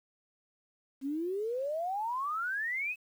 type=exponential sweep; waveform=sine; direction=up; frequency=261.6 to 2625 Hz; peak=-31 dBFS; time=1.01-2.96 s; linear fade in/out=50 ms; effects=10-bit